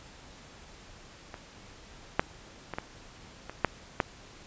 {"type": "clicks", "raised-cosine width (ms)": 0.5, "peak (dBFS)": [-25, -7, -20, -17, -23, -7, -9], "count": 7, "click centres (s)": [1.342, 2.195, 2.737, 2.785, 3.496, 3.647, 4.002], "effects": ["pink hiss -51 dBFS RMS until 4.46 s", "resampled to 16000 Hz"]}